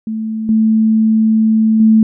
sine tone with level steps, 220 Hz, A3, in tune, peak -17 / -8 / -5 dBFS, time 0.07-2.03 s, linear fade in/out 2 ms, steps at 0.49 / 1.8 s, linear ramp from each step 2 ms, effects none

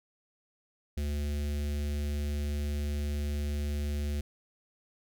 square tone with notch filter, 72.9 Hz, D2, 12 cents flat, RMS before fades -32 dBFS, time 0.97-4.21 s, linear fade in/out 5 ms, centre 1000 Hz, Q 0.56, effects none

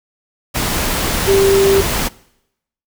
sine tone in noise, 392 Hz, G4, in tune, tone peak -9 dBFS, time 1.27-1.82 s, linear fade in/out 20 ms, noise pink, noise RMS -18 dBFS, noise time 0.54-2.09 s, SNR +6 dB, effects noise-tail reverb RT60 0.8 s tail -22 dB re dry

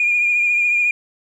sine tone with vibrato, 2423 Hz, D#7, 47 cents flat, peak -13 dBFS, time 0-0.91 s, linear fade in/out 2 ms, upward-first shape triangle, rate 14 Hz, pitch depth 33 cents each way, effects tanh soft clip ceiling -9 dBFS + 9-bit

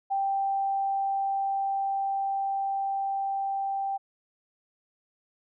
sine tone with level ramp, 785 Hz, G5, 2 cents sharp, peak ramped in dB -24 to -27 dBFS, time 0.1-3.98 s, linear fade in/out 20 ms, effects none

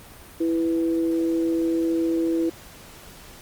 sine tone pair together, 330 / 494.8 Hz, E4 / B4, +2 / +3 cents, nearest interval perfect fifth, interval 701 cents, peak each -20 / -30 dBFS, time 0.4-2.5 s, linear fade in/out 10 ms, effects pink hiss -45 dBFS RMS until 3.41 s + Opus 32 kbps

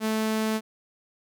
sawtooth tone, 218.7 Hz, A3, 10 cents flat, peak -20 dBFS, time 0-0.61 s, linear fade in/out 50 ms, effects none

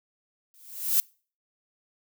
violet noise with exponential growth, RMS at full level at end -19 dBFS, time 0.54-1 s, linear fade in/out 0 ms, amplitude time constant 100 ms, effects noise-tail reverb RT60 0.4 s tail -26 dB re dry

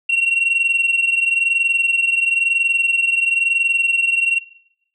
sine tone pair together, 2734 / 2755 Hz, F7 / F7, -37 / -24 cents, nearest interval unison, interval 13 cents, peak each -13 / -17 dBFS, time 0.09-4.39 s, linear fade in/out 10 ms, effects noise-tail reverb RT60 0.8 s tail -23 dB re dry + tanh soft clip ceiling -11 dBFS

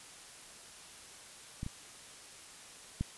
clicks, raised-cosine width 5 ms, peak -25 / -27 / -20 dBFS, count 3, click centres 1.631 / 1.664 / 3.01 s, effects white hiss -52 dBFS RMS until 3.17 s + resampled to 24000 Hz

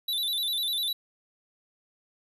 square tone with vibrato, 3729 Hz, A#7, in tune, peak -27 dBFS, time 0.08-0.93 s, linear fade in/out 5 ms, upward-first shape square, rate 10 Hz, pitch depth 89 cents each way, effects none

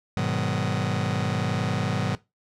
sawtooth chord, G# minor seventh, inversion none, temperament just, 103.83 / 124.59 / 155.74 / 186.89 Hz, G#2 / B2 / D#3 / F#3, 0 / +16 / +2 / +18 cents, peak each -25 dBFS, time 0.17-2.15 s, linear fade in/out 0 ms, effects noise-tail reverb RT60 0.2 s tail -18 dB re dry + low-pass 6000 Hz 12 dB/octave

